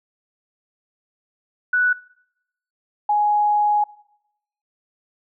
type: tone pair in turn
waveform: sine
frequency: 1480 / 834 Hz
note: F#6 / G#5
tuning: 0 / +7 cents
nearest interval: minor seventh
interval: 993 cents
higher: first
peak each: -15 / -15 dBFS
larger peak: neither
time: 1.73-1.93 / 3.09-3.84 s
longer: second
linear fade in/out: 5 ms
effects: noise-tail reverb RT60 0.8 s tail -22 dB re dry